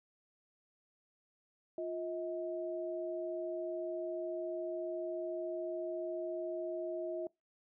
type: tone pair together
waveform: sine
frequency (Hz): 351.3 / 637.3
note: F4 / D#5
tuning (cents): +10 / +41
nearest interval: minor seventh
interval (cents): 1031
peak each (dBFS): -39 / -39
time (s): 1.78-7.27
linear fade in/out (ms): 2
effects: noise-tail reverb RT60 0.2 s tail -23 dB re dry